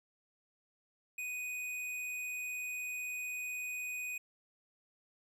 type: tone with tanh clipping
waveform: sine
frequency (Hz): 2489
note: D#7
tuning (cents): 0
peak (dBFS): -39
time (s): 1.18-4.18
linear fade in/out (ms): 5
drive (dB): 16
effects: none